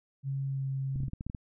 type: tone with pitch glide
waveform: sine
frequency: 136.6 to 134.88 Hz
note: C#3 to C#3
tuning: -25 to -47 cents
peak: -30 dBFS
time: 0.23-1.1 s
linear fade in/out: 50 ms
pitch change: -22 cents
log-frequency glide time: 0.46-0.65 s
type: clicks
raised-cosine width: 5 ms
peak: -25 dBFS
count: 9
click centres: 0.959 / 1.004 / 1.034 / 1.082 / 1.134 / 1.209 / 1.266 / 1.299 / 1.348 s
effects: none